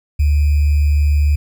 sine tone with sample-and-hold, 73.42 Hz, D2, in tune, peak -10 dBFS, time 0.19-1.36 s, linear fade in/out 10 ms, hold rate 2450 Hz, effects none

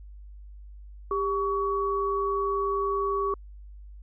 sine tone pair together, 397.9 / 1127.3 Hz, G4 / C#6, +26 / +29 cents, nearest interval octave + tritone, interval 1803 cents, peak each -27 dBFS, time 1.11-3.34 s, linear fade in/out 2 ms, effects added 50 Hz sine -42 dBFS peak until 4.02 s

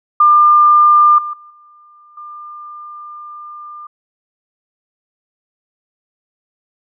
sine tone with level steps, 1199 Hz, D6, 36 cents sharp, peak -5 / -20 / -37 / -42 / -29 dBFS, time 0.2-3.87 s, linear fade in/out 5 ms, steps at 1.18 / 1.33 / 1.5 / 2.17 s, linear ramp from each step 5 ms, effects none

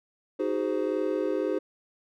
triangle chord, Ab dominant seventh, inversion second, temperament just, 311.5 / 373.8 / 415.3 / 519.1 Hz, Eb4 / Gb4 / Ab4 / C5, +2 / +18 / 0 / -14 cents, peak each -29 dBFS, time 0.39-1.59 s, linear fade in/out 10 ms, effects none

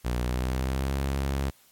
sawtooth tone with pitch glide, 60.8 to 68.25 Hz, B1 to C#2, -26 to -26 cents, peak -22 dBFS, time 0.04-1.51 s, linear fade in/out 20 ms, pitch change +200 cents, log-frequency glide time 0.19-0.95 s, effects white hiss -60 dBFS RMS until 1.71 s + AAC 64 kbps

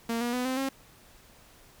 sawtooth tone with pitch steps, 230.8 / 239.9 / 249.4 / 259.2 / 269.4 Hz, A#3 / A#3 / B3 / C4 / C#4, -17 / +50 / +17 / -16 / -49 cents, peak -24 dBFS, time 0.09-0.69 s, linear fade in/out 5 ms, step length 120 ms, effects pink hiss -56 dBFS RMS until 1.8 s

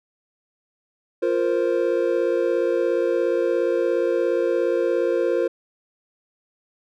triangle chord, F suspended fourth, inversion none, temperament equal, 349.2 / 466.2 / 523.3 Hz, F4 / Bb4 / C5, 0 / 0 / 0 cents, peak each -21 dBFS, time 1.22-5.48 s, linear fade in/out 10 ms, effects none

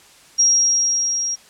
sine tone with level ramp, 5630 Hz, F8, 13 cents sharp, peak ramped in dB -10 to -20 dBFS, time 0.38-1.36 s, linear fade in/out 20 ms, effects white hiss -48 dBFS RMS until 1.49 s + low-pass 9000 Hz 12 dB/octave

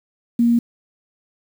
sine tone with quantisation, 235.7 Hz, A#3, 19 cents sharp, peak -12 dBFS, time 0.39-0.59 s, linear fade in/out 5 ms, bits 7, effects none

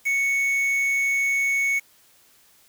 triangle tone with quantisation, 2217 Hz, C#7, in tune, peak -18 dBFS, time 0.05-1.8 s, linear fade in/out 20 ms, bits 6, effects white hiss -57 dBFS RMS until 2.68 s

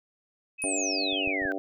sine tone, 2550 Hz, D#7, 42 cents sharp, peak -34 dBFS, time 0.58-1.33 s, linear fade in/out 20 ms
sine exponential sweep, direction down, 9930 to 1515 Hz, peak -28 dBFS, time 0.62-1.52 s, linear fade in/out 0 ms
harmonic tone, 96.2 Hz, G2, 32 cents flat, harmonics 3 / 4 / 5 / 6 / 7 / 8, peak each -33 / -37 / -39 / -38 / -37 / -43 dBFS, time 0.64-1.58 s, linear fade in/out 0 ms
clicks, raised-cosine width 5 ms, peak -40 / -30 / -35 / -30 dBFS, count 4, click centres 1.129 / 1.275 / 1.419 / 1.454 s
effects none

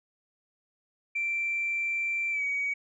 sine tone with pitch glide, 2349 to 2259 Hz, D7 to C#7, 0 to +32 cents, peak -26 dBFS, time 1.15-2.74 s, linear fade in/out 10 ms, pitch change -68 cents, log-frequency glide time 2.31-2.43 s, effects tanh soft clip ceiling -22 dBFS

